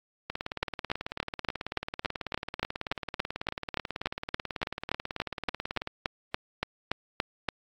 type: two click trains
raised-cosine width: 0.3 ms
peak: -11 / -17 dBFS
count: 25 / 103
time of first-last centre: 0.63-7.487 / 0.3-5.874 s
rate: 3.5 / 18.3 Hz
effects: AAC 48 kbps